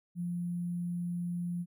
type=tone with sample-and-hold; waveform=sine; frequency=174.61 Hz; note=F3; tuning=in tune; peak=-32 dBFS; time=0.15-1.66 s; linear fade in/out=50 ms; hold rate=11025 Hz; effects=none